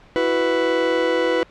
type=chord; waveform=40% pulse; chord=E suspended second; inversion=none; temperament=just; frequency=329.6 / 370.8 / 494.4 Hz; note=E4 / F#4 / B4; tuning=0 / +4 / +2 cents; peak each=-23 / -24 / -18 dBFS; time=0.16-1.43 s; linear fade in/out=0 ms; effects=pink hiss -49 dBFS RMS until 1.5 s + low-pass 3000 Hz 12 dB/octave